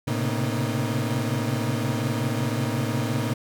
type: tone cluster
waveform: 35% pulse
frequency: 112 / 131.1 / 136.6 / 238.1 / 310 Hz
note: A2 / C3 / C#3 / A#3 / D#4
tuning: +31 / +4 / -25 / +37 / -6 cents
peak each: -26 / -28 / -30 / -29 / -31 dBFS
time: 0.07-3.34 s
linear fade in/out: 10 ms
effects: none